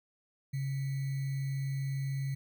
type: tone with sample-and-hold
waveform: sine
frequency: 136.4 Hz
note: C#3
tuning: 28 cents flat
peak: -31 dBFS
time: 0.53-2.35 s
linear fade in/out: 10 ms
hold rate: 2100 Hz
effects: none